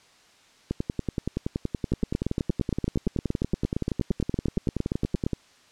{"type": "two click trains", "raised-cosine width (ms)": 3, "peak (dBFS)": [-12, -13], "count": [30, 50], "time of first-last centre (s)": [[1.92, 5.265], [0.71, 5.333]], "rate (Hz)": [8.67, 10.6], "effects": ["white hiss -57 dBFS RMS until 5.71 s", "low-pass 6000 Hz 12 dB/octave"]}